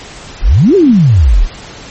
sine exponential two-way sweep, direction up then down, 30.87 to 420.6 to 30.87 Hz, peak -3 dBFS, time 0.41-1.48 s, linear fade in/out 50 ms, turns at 0.75 s, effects pink hiss -30 dBFS RMS until 1.9 s + MP3 32 kbps

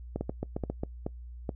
two click trains, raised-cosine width 2 ms, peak -18 / -18 dBFS, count 6 / 4, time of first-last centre 0.16-0.835 / 0.21-1.492 s, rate 7.41 / 2.34 Hz, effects noise-tail reverb RT60 0.1 s tail -23 dB re dry + added 60 Hz sine -41 dBFS peak until 1.55 s

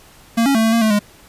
square tone with pitch steps, 229.9 / 276.9 / 222.6 / 223.8 / 230.7 / 218.1 / 206.8 Hz, A#3 / C#4 / A3 / A3 / A#3 / A3 / G#3, -24 / -2 / +20 / +30 / -18 / -15 / -7 cents, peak -13 dBFS, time 0.37-0.993 s, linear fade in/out 10 ms, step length 89 ms, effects pink hiss -46 dBFS RMS until 1.28 s + resampled to 32000 Hz

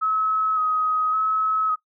sine tone with vibrato, 1274 Hz, D#6, 41 cents sharp, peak -19 dBFS, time 0.01-1.76 s, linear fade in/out 20 ms, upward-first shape square, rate 0.89 Hz, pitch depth 19 cents each way, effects noise-tail reverb RT60 0.1 s tail -18 dB re dry

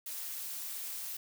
blue noise with amplitude modulation, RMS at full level -38 dBFS, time 0.06-1.17 s, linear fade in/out 5 ms, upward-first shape sine, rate 226 Hz, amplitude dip 55%, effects none

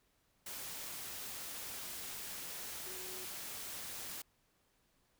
sine tone in noise, 370 Hz, F#4, in tune, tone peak -52 dBFS, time 2.86-3.25 s, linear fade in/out 5 ms, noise white, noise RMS -45 dBFS, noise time 0.46-4.22 s, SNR -10 dB, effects pink hiss -75 dBFS RMS until 5.19 s

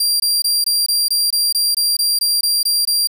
sawtooth tone bursts, 4748 Hz, D8, 18 cents sharp, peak -11 dBFS, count 14, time 0-3.073 s, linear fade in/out 5 ms, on 200 ms, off 21 ms, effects none

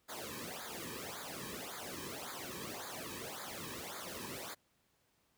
pink noise with flanger, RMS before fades -45 dBFS, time 0.08-4.55 s, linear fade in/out 20 ms, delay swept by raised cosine 0.35 to 1.45 ms, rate 1.8 Hz, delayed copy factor -0.95, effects pink hiss -75 dBFS RMS until 5.37 s + high-pass 60 Hz 12 dB/octave

